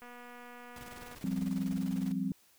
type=click train; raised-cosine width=0.5 ms; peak=-36 dBFS; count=275; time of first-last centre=0.02-1.148 s; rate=243 Hz
type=noise with tremolo; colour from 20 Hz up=pink; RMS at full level=-49 dBFS; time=0.76-2.12 s; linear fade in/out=2 ms; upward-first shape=square; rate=20 Hz; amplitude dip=60%
type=chord; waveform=sine; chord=F suspended second; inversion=none; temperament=equal; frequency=174.61 / 196 / 261.6 Hz; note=F3 / G3 / C4; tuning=0 / 0 / 0 cents; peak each=-36 / -34 / -35 dBFS; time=1.24-2.32 s; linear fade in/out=2 ms
effects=white hiss -65 dBFS RMS until 2.58 s